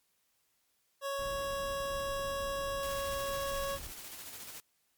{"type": "tone", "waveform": "25% pulse", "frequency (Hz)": 554.4, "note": "C#5", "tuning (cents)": 0, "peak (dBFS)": -30, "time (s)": [1.01, 3.79], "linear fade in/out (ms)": 50}
{"type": "noise", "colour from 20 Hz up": "brown", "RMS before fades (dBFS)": -46, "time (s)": [1.18, 3.92], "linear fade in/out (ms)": 20}
{"type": "noise with tremolo", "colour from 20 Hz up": "white", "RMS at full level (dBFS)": -45, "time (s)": [2.83, 4.6], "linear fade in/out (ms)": 0, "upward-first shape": "square", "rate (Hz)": 14, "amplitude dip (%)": 30}
{"effects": ["white hiss -75 dBFS RMS until 4.97 s", "MP3 96 kbps"]}